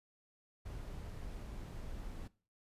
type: noise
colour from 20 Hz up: brown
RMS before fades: -45 dBFS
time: 0.65-2.28 s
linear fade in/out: 10 ms
effects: noise-tail reverb RT60 0.4 s tail -21 dB re dry + resampled to 32000 Hz